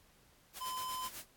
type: noise with tremolo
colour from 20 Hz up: white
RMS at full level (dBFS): -45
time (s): 0.53-1.26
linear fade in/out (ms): 50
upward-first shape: sine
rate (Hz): 8.1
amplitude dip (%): 65
type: tone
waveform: square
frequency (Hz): 1022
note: C6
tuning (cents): -41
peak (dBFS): -39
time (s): 0.6-1.09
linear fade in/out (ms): 20
effects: pink hiss -66 dBFS RMS until 1.36 s + AAC 64 kbps